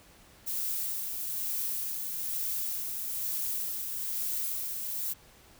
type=noise with tremolo; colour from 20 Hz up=violet; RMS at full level=-32 dBFS; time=0.46-5.14 s; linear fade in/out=20 ms; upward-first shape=sine; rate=1.1 Hz; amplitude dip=35%; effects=pink hiss -57 dBFS RMS until 5.59 s